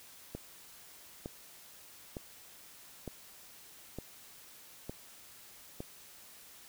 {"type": "click train", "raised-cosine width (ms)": 2, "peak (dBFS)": -26, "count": 7, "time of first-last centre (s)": [0.35, 5.805], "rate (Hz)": 1.1, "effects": ["white hiss -55 dBFS RMS until 6.68 s"]}